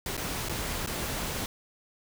pink noise with dropouts, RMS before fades -33 dBFS, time 0.06-1.46 s, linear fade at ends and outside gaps 2 ms, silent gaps 0.168-0.176 / 0.487-0.494 / 0.863-0.872 s, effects none

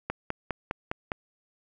click train, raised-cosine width 0.5 ms, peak -14 dBFS, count 6, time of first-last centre 0.1-1.118 s, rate 4.91 Hz, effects none

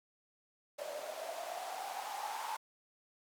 blue noise with band-pass filter sweep, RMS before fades -42 dBFS, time 0.78-2.57 s, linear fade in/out 10 ms, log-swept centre 580 to 910 Hz, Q 9.7, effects none

